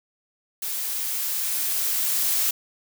blue noise with level ramp, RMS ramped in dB -29 to -22 dBFS, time 0.62-2.51 s, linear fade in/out 5 ms, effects none

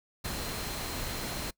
sine tone in noise, 4139 Hz, C8, 20 cents flat, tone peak -45 dBFS, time 0.24-1.51 s, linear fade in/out 10 ms, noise pink, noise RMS -36 dBFS, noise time 0.24-1.51 s, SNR -12 dB, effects noise-tail reverb RT60 0.1 s tail -23 dB re dry

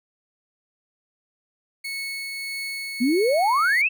30% pulse tone with tremolo, 2203 Hz, C#7, 11 cents flat, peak -25 dBFS, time 1.84-3.82 s, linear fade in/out 10 ms, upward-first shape triangle, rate 1.6 Hz, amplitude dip 25%
sine exponential sweep, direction up, 228.6 to 2738 Hz, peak -17 dBFS, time 3-3.89 s, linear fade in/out 20 ms
effects none

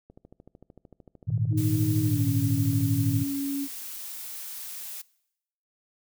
click train, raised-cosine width 2 ms, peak -35 dBFS, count 37, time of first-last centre 0.1-2.807 s, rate 13.3 Hz
sine chord, Ab suspended second, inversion none, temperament equal, 103.83 / 116.54 / 155.56 Hz, Ab2 / Bb2 / Eb3, 0 / 0 / 0 cents, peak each -28 / -26 / -30 dBFS, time 1.27-3.24 s, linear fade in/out 20 ms
sine tone with pitch glide, 311.1 to 278.8 Hz, D#4 to C#4, 0 to +10 cents, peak -27 dBFS, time 1.5-3.68 s, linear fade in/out 50 ms, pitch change -190 cents, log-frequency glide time 2.03-2.27 s
blue noise, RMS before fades -38 dBFS, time 1.57-5.02 s, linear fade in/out 10 ms
effects noise-tail reverb RT60 0.8 s tail -22 dB re dry

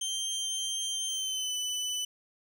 25% pulse tone with pitch glide, 3151 to 2995 Hz, G7 to F#7, +8 to +20 cents, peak -27 dBFS, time 0.01-2.05 s, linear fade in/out 5 ms, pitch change -88 cents, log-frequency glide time 1.07-1.54 s, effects none

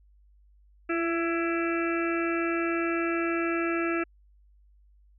harmonic tone with a mistuned harmonic, 333.4 Hz, E4, 20 cents sharp, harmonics 1 / 2 / 4 / 5 / 6 / 7 / 8, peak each -27 / -36 / -33 / -36 / -41 / -37 / -38 dBFS, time 0.89-4.04 s, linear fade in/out 10 ms, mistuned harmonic 1, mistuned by +20 cents, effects added 50 Hz sine -56 dBFS peak until 5.18 s

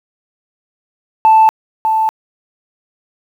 sine tone with echo, 880 Hz, A5, in tune, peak -3 dBFS, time 1.25-1.49 s, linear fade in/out 0 ms, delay 600 ms, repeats 1, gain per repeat -7 dB, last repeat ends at 2.09 s, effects tanh soft clip ceiling -2 dBFS + 7-bit

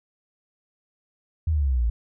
sine exponential sweep, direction down, 83.1 to 54.7 Hz, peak -19 dBFS, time 1.47-1.9 s, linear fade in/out 5 ms, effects none

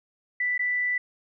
sine tone with dropouts, 1979 Hz, B6, 3 cents sharp, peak -23 dBFS, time 0.4-0.98 s, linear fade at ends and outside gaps 5 ms, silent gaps 0.579-0.592 s, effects none

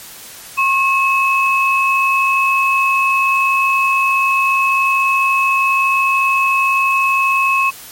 sine tone pair together, 1082.8 / 2578 Hz, C#6 / E7, -41 / -39 cents, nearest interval octave + minor third, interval 1502 cents, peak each -14 dBFS, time 0.57-7.71 s, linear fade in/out 20 ms, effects white hiss -35 dBFS RMS until 7.91 s + MP3 64 kbps

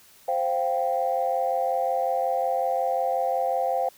sine chord, C suspended fourth, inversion none, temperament equal, 523.3 / 698.5 / 784 Hz, C5 / F5 / G5, 0 / 0 / 0 cents, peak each -26 dBFS, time 0.28-3.89 s, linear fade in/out 5 ms, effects tanh soft clip ceiling -13 dBFS + white hiss -54 dBFS RMS until 3.97 s

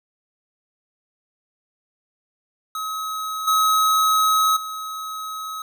square tone with level steps, 1277 Hz, D#6, 45 cents sharp, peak -26 / -16 / -29 dBFS, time 2.75-5.62 s, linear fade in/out 2 ms, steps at 3.47 / 4.56 s, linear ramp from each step 10 ms, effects none

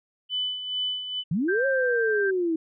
sine tone with tremolo, 3000 Hz, F#7, 23 cents sharp, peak -24 dBFS, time 0.29-1.24 s, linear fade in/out 50 ms, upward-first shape sine, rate 2.3 Hz, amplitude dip 60%
sine linear two-way sweep, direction up then down, 143.6 to 550 to 315.8 Hz, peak -22 dBFS, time 1.31-2.56 s, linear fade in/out 5 ms, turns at 1.66 s
sine tone, 1573 Hz, G6, 6 cents sharp, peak -25 dBFS, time 1.48-2.31 s, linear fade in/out 10 ms
effects none

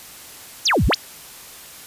sine exponential two-way sweep, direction down then up, 7459 to 44.2 to 7459 Hz, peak -14 dBFS, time 0.65-0.95 s, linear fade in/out 10 ms, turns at 0.86 s, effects white hiss -40 dBFS RMS until 1.86 s + resampled to 32000 Hz

